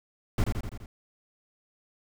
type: noise with echo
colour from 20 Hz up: brown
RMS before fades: -23 dBFS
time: 0.38-0.44 s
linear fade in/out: 2 ms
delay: 84 ms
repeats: 5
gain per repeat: -4 dB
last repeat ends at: 0.86 s
effects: none